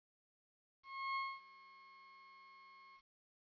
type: tone with ADSR envelope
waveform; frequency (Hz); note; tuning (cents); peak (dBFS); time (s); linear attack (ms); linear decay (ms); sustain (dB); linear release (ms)
30% pulse; 1083; C#6; -41; -34; 0.83-3.02; 330; 240; -22; 63
effects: resampled to 11025 Hz + 12-bit